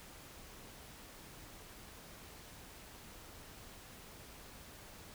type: silence
effects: pink hiss -54 dBFS RMS until 5.14 s